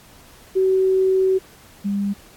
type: tone pair in turn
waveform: sine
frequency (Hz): 378.6 / 200.6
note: F#4 / G3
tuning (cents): +40 / +40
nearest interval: major seventh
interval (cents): 1100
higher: first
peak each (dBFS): -14 / -19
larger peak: first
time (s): 0.55-1.39 / 1.84-2.14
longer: first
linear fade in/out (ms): 20
effects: pink hiss -48 dBFS RMS until 2.36 s + AAC 64 kbps